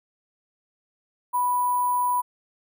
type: tone with sample-and-hold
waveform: sine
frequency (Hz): 987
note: B5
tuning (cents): -1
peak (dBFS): -20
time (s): 1.33-2.22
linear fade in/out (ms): 20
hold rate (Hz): 11025
effects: none